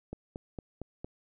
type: click train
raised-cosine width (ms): 2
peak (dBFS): -25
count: 5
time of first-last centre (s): 0.13-1.045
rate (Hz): 4.37
effects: none